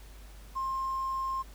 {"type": "tone with hard clipping", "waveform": "triangle", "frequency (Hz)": 1061, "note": "C6", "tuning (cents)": 24, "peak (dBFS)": -30, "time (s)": [0.55, 1.43], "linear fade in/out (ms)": 20, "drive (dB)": 3, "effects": ["added 50 Hz sine -47 dBFS peak until 1.54 s", "pink hiss -56 dBFS RMS until 1.54 s"]}